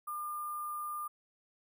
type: tone with sample-and-hold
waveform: sine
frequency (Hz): 1203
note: D6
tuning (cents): +41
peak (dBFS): -36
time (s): 0.07-1.08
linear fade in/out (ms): 10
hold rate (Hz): 11025
effects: none